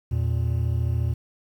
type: tone pair together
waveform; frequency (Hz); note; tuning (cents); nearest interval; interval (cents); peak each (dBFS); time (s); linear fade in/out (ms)
triangle; 82.41 / 116.55; E2 / A#2; 0 / 0; tritone; 600; -22; 0.11-1.14; 10
effects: 9-bit